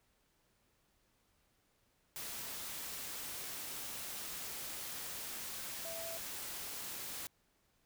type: tone in noise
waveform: sine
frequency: 662 Hz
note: E5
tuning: 7 cents sharp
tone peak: -45 dBFS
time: 5.85-6.17 s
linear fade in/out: 0 ms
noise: white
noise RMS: -44 dBFS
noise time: 2.16-7.27 s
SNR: -4 dB
effects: pink hiss -75 dBFS RMS until 7.85 s